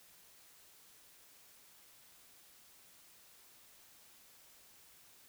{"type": "silence", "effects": ["white hiss -62 dBFS RMS until 5.28 s"]}